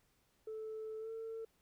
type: tone with pitch glide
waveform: sine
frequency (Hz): 437.5 to 449.3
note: A4 to A4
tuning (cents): -10 to +36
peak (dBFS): -40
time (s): 0.47-1.45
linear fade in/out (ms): 5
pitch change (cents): +46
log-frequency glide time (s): 0.99-1.09
effects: tanh soft clip ceiling -39 dBFS + pink hiss -75 dBFS RMS until 1.61 s